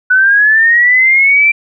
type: linear sweep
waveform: sine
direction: up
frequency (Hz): 1484 to 2360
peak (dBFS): -5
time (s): 0.1-1.52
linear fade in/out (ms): 10
effects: none

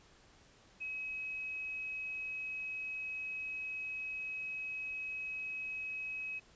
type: tone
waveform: sine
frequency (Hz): 2550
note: D#7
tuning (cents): +42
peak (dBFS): -38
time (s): 0.8-6.4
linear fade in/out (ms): 20
effects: pink hiss -63 dBFS RMS until 6.55 s + resampled to 16000 Hz

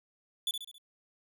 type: tone with echo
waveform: 45% pulse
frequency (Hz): 3468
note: A7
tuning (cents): -26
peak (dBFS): -29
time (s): 0.47-0.51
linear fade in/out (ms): 2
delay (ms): 68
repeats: 4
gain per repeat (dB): -6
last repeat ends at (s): 0.782
effects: none

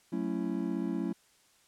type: chord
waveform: triangle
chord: F# minor seventh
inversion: none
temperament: just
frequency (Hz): 185 / 222 / 277.5 / 333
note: F#3 / A3 / C#4 / E4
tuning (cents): 0 / +16 / +2 / +18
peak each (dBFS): -34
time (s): 0.12-1.13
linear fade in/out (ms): 10
effects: white hiss -65 dBFS RMS until 1.67 s + low-pass 10000 Hz 12 dB/octave

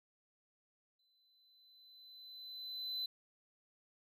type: tone with exponential growth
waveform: triangle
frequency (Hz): 4025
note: B7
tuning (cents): +32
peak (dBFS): -35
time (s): 0.99-3.06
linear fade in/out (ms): 5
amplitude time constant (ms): 450
effects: none

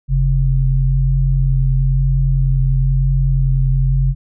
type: tone pair together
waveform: sine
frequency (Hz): 45.07 / 134.2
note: F#1 / C3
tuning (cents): -45 / +44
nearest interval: octave + perfect fifth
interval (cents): 1889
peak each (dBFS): -14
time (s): 0.08-4.15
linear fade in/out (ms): 50
effects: none

